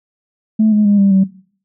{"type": "tone with pitch steps", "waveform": "sine", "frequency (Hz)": [217.5, 210.7, 204.1, 197.73, 191.54], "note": ["A3", "G#3", "G#3", "G3", "G3"], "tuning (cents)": [-20, 25, -30, 15, -40], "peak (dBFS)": -7, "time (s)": [0.59, 1.24], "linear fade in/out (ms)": 10, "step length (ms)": 130, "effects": ["noise-tail reverb RT60 0.5 s tail -18 dB re dry", "tanh soft clip ceiling -4 dBFS"]}